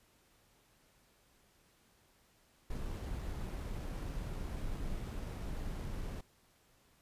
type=noise with sample-and-hold; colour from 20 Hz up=brown; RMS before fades=-40 dBFS; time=2.7-6.21 s; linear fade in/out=5 ms; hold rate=11025 Hz; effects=pink hiss -69 dBFS RMS until 7.01 s + resampled to 32000 Hz